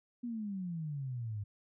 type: exponential sweep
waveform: sine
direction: down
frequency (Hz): 246.3 to 100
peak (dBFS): -36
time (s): 0.23-1.44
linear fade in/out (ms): 10
effects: none